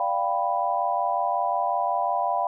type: chord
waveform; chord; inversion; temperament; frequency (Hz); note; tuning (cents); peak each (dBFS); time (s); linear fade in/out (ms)
sine; G dominant seventh; second; equal; 587.3 / 698.5 / 784 / 987.8; D5 / F5 / G5 / B5; 0 / 0 / 0 / 0; -31 / -26 / -27 / -27; 0-2.47; 2
effects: none